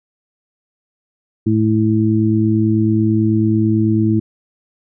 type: harmonic tone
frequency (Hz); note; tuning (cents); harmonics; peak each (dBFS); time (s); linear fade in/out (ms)
109.1; A2; -14; 1 / 2 / 3; -16 / -16 / -16; 1.46-4.2; 10
effects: none